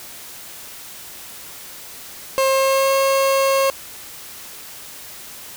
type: tone with pitch glide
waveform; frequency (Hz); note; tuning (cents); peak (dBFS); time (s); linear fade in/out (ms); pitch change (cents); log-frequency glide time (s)
30% pulse; 534 to 542.1; C5 to C#5; +35 to -39; -12; 2.38-3.7; 0; +26; 2.5-2.95
effects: white hiss -37 dBFS RMS until 5.56 s